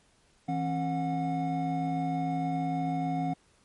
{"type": "tone cluster", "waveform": "triangle", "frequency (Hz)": [163.3, 269.9, 726], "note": ["E3", "C#4", "F#5"], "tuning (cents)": [-16, -46, -33], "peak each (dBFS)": -30, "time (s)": [0.48, 3.34], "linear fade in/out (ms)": 10, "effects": ["pink hiss -65 dBFS RMS until 3.64 s", "MP3 48 kbps"]}